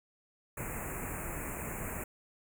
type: band-stop noise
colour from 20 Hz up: pink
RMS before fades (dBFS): -39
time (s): 0.57-2.04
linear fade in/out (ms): 5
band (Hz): 2600 to 6900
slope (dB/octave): 96
effects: none